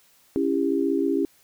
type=chord; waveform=sine; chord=C# diminished; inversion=none; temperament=just; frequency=277.2 / 332.6 / 399.1 Hz; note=C#4 / E4 / G4; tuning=0 / +16 / +31 cents; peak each=-24 / -25 / -25 dBFS; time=0.36-1.25 s; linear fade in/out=0 ms; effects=white hiss -59 dBFS RMS until 1.43 s